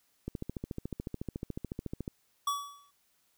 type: click train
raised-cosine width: 3 ms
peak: -23 dBFS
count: 26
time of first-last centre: 0.28-2.079 s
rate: 13.9 Hz
type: tone with exponential decay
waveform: square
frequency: 1139 Hz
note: C#6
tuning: 47 cents sharp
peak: -27 dBFS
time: 2.47-2.91 s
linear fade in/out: 5 ms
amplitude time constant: 95 ms
effects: white hiss -72 dBFS RMS until 3.37 s